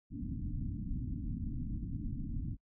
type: low-pass noise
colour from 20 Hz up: pink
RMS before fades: -38 dBFS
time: 0.1-2.57 s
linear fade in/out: 50 ms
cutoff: 300 Hz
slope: 96 dB/octave
effects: noise-tail reverb RT60 0.1 s tail -26 dB re dry